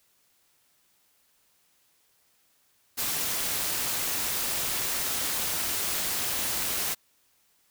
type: noise with amplitude modulation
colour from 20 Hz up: white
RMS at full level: -27 dBFS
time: 2.97-6.95 s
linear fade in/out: 20 ms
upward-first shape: sine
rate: 298 Hz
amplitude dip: 50%
effects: white hiss -67 dBFS RMS until 7.7 s